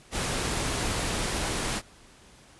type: noise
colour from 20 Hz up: pink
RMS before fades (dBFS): -29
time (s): 0.11-1.82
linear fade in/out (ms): 50
effects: pink hiss -54 dBFS RMS until 2.59 s + resampled to 24000 Hz